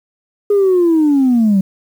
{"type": "linear sweep", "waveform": "sine", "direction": "down", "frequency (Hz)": [415.3, 186.4], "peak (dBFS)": -7, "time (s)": [0.5, 1.61], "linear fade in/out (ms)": 5, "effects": ["tanh soft clip ceiling -6 dBFS", "7-bit"]}